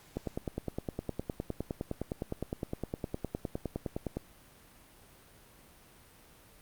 click train, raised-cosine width 2 ms, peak -20 dBFS, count 40, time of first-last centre 0.17-4.17 s, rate 9.75 Hz, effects pink hiss -58 dBFS RMS until 6.61 s + Opus 48 kbps

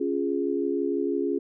sine chord, Db major, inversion none, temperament equal, 277.2 / 349.2 / 415.3 Hz, Db4 / F4 / Ab4, 0 / 0 / 0 cents, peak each -28 dBFS, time 0-1.39 s, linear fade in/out 10 ms, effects none

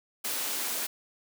white high-pass noise, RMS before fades -32 dBFS, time 0.24-0.87 s, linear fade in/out 10 ms, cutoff 210 Hz, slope 96 dB/octave, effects none

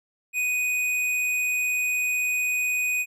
triangle tone with hard clipping, 2489 Hz, D#7, in tune, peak -24 dBFS, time 0.33-3.06 s, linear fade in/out 50 ms, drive 15 dB, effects none

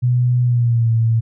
sine tone with pitch glide, 123.47 to 113.88 Hz, B2 to A#2, 0 to -40 cents, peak -12 dBFS, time 0.02-1.21 s, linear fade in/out 20 ms, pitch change -140 cents, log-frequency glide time 0.42-0.92 s, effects none

